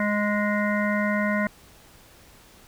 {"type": "harmonic tone", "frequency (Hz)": 207.7, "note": "G#3", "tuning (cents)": 0, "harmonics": [1, 3, 5, 7, 9, 10], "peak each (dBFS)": [-24, -28, -32, -31, -30, -34], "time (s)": [0, 1.47], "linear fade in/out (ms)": 2, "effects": ["pink hiss -52 dBFS RMS until 2.67 s"]}